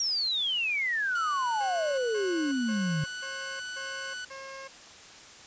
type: exponential sweep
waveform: sine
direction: down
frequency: 5740 to 146.83 Hz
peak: -26 dBFS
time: 0-3.04 s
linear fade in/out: 2 ms
type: tone with pitch glide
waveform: sawtooth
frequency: 1480 to 1489.4 Hz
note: F#6 to F#6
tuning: 0 to +11 cents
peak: -32 dBFS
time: 1.15-4.25 s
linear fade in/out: 5 ms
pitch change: +11 cents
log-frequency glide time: 2.6-3.55 s
type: tone bursts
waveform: 15% pulse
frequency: 539 Hz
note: C#5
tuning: 49 cents flat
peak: -34 dBFS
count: 6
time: 1.6-4.68 s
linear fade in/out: 10 ms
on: 380 ms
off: 160 ms
effects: white hiss -49 dBFS RMS until 5.46 s + resampled to 16000 Hz